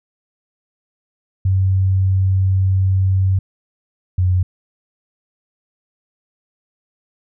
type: tone pair in turn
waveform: sine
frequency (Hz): 95 / 91.33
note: F#2 / F#2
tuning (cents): +46 / -22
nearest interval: minor second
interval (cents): 68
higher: first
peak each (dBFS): -12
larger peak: neither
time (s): 1.45-3.39 / 4.18-4.43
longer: first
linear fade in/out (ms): 5
effects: none